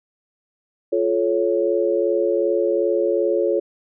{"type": "chord", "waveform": "sine", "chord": "F augmented", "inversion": "none", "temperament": "equal with one note detuned", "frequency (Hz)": [349.2, 431.9, 554.4], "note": ["F4", "A4", "C#5"], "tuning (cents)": [0, -32, 0], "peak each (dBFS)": -21, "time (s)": [0.92, 3.6], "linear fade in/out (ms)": 10, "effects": []}